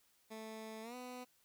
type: tone with pitch glide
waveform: 15% pulse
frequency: 220 to 249.8 Hz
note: A3 to B3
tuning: 0 to +20 cents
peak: -40 dBFS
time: 0.3-1.25 s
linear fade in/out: 20 ms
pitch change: +220 cents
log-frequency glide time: 0.82-0.95 s
effects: white hiss -73 dBFS RMS until 1.44 s